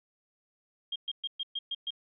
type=tone bursts; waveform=sine; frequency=3222 Hz; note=G7; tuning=47 cents sharp; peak=-31 dBFS; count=7; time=0.92-1.906 s; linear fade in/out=5 ms; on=38 ms; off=120 ms; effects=none